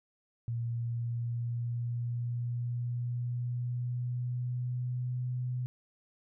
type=tone with pitch glide; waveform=sine; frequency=117.3 to 124.99 Hz; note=A#2 to B2; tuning=+11 to +21 cents; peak=-31 dBFS; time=0.48-5.66 s; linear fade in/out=0 ms; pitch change=+110 cents; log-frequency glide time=0.6-5.29 s; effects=none